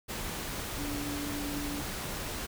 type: tone in noise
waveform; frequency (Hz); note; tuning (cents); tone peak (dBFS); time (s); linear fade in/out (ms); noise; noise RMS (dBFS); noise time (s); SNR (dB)
sine; 289.3; D4; -26; -36; 0.78-1.82; 20; pink; -37; 0.08-2.47; -2
effects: none